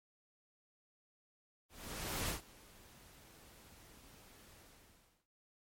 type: noise with ADSR envelope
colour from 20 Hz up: pink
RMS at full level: -37 dBFS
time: 1.69-5.27 s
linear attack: 600 ms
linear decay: 120 ms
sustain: -23 dB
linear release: 690 ms
effects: MP3 64 kbps